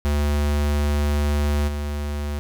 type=tone with level steps; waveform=square; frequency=73.2 Hz; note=D2; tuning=5 cents flat; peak=-19 / -25 dBFS; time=0.05-2.39 s; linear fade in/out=0 ms; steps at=1.67 s; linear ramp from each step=20 ms; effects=none